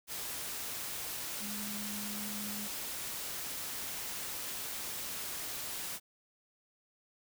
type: tone in noise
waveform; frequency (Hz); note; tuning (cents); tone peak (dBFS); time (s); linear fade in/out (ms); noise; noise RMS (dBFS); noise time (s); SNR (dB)
sine; 207.7; G#3; 0; -42; 1.39-2.69; 50; white; -40; 0.07-6; -5
effects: none